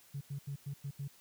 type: tone bursts at uneven times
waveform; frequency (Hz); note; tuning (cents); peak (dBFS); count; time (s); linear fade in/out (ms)
sine; 140; C#3; +18; -36; 6; 0.14-0.21 / 0.3-0.39 / 0.47-0.56 / 0.66-0.74 / 0.84-0.91 / 0.99-1.08; 10
effects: tanh soft clip ceiling -33 dBFS + white hiss -62 dBFS RMS until 1.2 s